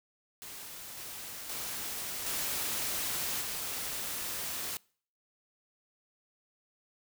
white noise with level steps, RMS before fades -45 / -43 / -38 / -34 / -37 dBFS, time 0.42-4.77 s, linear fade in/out 0 ms, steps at 0.97 / 1.49 / 2.26 / 3.41 s, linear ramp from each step 5 ms, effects noise-tail reverb RT60 0.5 s tail -25 dB re dry

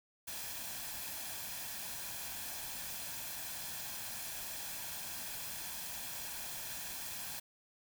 white noise with comb filter, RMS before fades -43 dBFS, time 0.27-7.4 s, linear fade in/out 10 ms, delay 1.2 ms, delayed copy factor +0.5, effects none

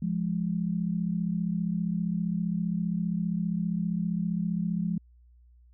sine tone pair together, 172.57 / 207.7 Hz, F3 / G#3, -20 / 0 cents, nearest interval minor third, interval 320 cents, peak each -28 / -30 dBFS, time 0.02-4.98 s, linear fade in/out 5 ms, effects added 60 Hz sine -54 dBFS peak until 5.73 s

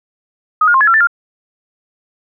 sine tone with pitch steps, 1255 / 1424 / 1061 / 1698 / 1357 / 1768 / 1399 Hz, D#6 / F6 / C6 / G#6 / E6 / A6 / F6, +15 / +33 / +24 / +38 / +50 / +8 / +3 cents, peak -7 dBFS, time 0.61-1.072 s, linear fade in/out 5 ms, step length 66 ms, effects none

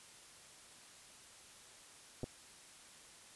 clicks, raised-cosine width 2 ms, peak -28 dBFS, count 2, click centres 2.233 / 2.241 s, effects white hiss -58 dBFS RMS until 3.35 s + resampled to 24000 Hz

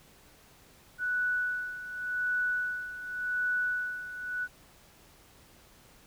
sine tone with tremolo, 1480 Hz, F#6, in tune, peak -26 dBFS, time 0.98-4.48 s, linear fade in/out 50 ms, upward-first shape sine, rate 0.88 Hz, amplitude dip 75%, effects pink hiss -58 dBFS RMS until 6.06 s

